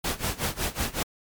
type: noise with tremolo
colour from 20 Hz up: pink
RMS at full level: -26 dBFS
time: 0.04-1.03 s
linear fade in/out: 5 ms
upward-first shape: sine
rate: 5.4 Hz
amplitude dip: 90%
effects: MP3 96 kbps